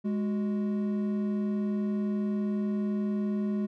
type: tone pair together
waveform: triangle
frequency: 207.7 / 370.1 Hz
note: G#3 / F#4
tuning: 0 / 0 cents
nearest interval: minor seventh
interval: 1000 cents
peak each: -25 / -35 dBFS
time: 0.04-3.67 s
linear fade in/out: 20 ms
effects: none